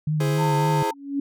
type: tone with vibrato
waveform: sine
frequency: 150 Hz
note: D3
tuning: 37 cents sharp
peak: -20 dBFS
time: 0.07-0.83 s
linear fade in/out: 5 ms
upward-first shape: triangle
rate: 3.6 Hz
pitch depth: 62 cents each way
type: chord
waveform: 40% pulse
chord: E augmented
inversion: none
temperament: equal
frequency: 329.6 / 415.3 / 523.3 Hz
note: E4 / G#4 / B#4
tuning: 0 / 0 / 0 cents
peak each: -30 / -27 / -30 dBFS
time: 0.2-0.91 s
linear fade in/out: 5 ms
type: tone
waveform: sine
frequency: 902 Hz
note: A5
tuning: 43 cents sharp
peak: -23 dBFS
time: 0.37-0.94 s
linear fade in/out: 50 ms
type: tone with exponential growth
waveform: sine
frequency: 280 Hz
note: C#4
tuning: 18 cents sharp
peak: -19 dBFS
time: 0.82-1.2 s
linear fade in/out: 5 ms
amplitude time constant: 81 ms
effects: none